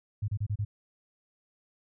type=tone bursts; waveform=sine; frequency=103.83 Hz; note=G#2; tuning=in tune; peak=-27 dBFS; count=5; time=0.22-0.65 s; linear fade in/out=10 ms; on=62 ms; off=30 ms; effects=none